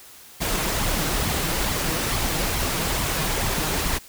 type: noise with flanger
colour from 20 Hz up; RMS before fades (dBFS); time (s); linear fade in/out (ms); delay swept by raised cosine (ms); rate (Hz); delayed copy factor
pink; -24; 0.4-3.99; 20; 0.91 to 6.51; 2.3; +0.5
effects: white hiss -46 dBFS RMS until 4.08 s